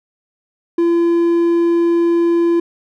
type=tone; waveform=triangle; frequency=340 Hz; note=F4; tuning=46 cents flat; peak=-9 dBFS; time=0.78-2.6 s; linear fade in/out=5 ms; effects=none